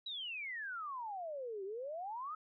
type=exponential two-way sweep; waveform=sine; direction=down then up; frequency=3952 to 375.1 to 1302 Hz; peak=-40 dBFS; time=0.06-2.35 s; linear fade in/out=5 ms; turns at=1.64 s; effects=none